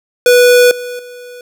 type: tone with level steps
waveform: square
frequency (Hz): 491.2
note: B4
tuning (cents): -9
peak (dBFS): -5 / -22 / -30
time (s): 0.26-1.41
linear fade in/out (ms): 2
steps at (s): 0.71 / 0.99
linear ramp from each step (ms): 2
effects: none